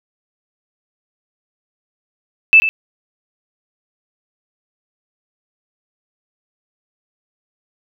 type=tone with echo; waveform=sine; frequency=2634 Hz; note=E7; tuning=2 cents flat; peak=-4 dBFS; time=2.53-2.6 s; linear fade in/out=0 ms; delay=90 ms; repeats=1; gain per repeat=-10 dB; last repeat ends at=2.69 s; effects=none